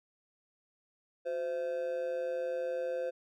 triangle tone with amplitude modulation, 516 Hz, C5, 24 cents flat, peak -27 dBFS, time 1.25-3.11 s, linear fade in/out 20 ms, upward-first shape sine, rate 152 Hz, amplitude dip 70%, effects none

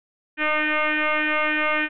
sine tone with frequency modulation, 303.3 Hz, D#4, 44 cents flat, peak -19 dBFS, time 0.37-1.89 s, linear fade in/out 50 ms, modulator 305 Hz, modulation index 7.8, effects none

